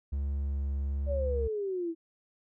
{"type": "tone with vibrato", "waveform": "triangle", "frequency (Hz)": 69.8, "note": "C#2", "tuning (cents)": 13, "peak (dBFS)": -27, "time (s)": [0.12, 1.48], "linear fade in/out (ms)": 10, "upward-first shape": "sine", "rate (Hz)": 1.2, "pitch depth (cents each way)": 9}
{"type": "exponential sweep", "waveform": "sine", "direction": "down", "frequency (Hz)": [587.3, 322.6], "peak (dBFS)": -30, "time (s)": [1.06, 1.95], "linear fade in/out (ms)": 50}
{"effects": []}